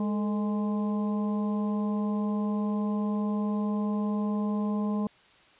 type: harmonic tone with a mistuned harmonic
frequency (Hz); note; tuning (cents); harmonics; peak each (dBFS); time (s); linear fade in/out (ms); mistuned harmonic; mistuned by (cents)
207.7; G#3; 0; 1 / 2 / 3 / 4 / 5; -26 / -38 / -41 / -43 / -41; 0-5.07; 2; 2; +90
effects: white hiss -58 dBFS RMS until 5.59 s + resampled to 8000 Hz